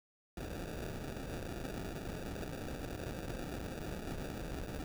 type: noise with sample-and-hold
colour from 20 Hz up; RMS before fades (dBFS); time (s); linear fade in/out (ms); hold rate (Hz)
pink; -42; 0.37-4.84; 2; 1050
effects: none